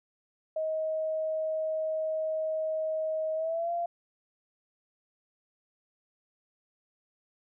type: tone with pitch glide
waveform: sine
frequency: 631 to 688.1 Hz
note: D#5 to F5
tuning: +24 to -26 cents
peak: -28 dBFS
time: 0.56-3.86 s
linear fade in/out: 5 ms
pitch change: +150 cents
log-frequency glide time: 3.35-3.72 s
effects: none